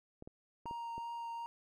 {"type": "clicks", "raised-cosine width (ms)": 2, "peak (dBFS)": -35, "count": 5, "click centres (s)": [0.224, 0.275, 0.657, 0.711, 0.98]}
{"type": "tone with vibrato", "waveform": "triangle", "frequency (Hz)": 932.3, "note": "A#5", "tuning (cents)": 0, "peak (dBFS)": -38, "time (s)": [0.66, 1.46], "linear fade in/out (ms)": 0, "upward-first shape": "triangle", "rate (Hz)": 2.7, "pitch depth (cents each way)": 11}
{"effects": []}